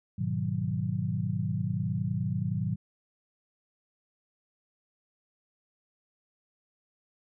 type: chord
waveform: sine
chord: G# minor seventh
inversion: none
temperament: equal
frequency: 103.83 / 123.47 / 155.56 / 185 Hz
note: G#2 / B2 / D#3 / F#3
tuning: 0 / 0 / 0 / 0 cents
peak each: -33 dBFS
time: 0.18-2.76 s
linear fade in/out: 10 ms
effects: none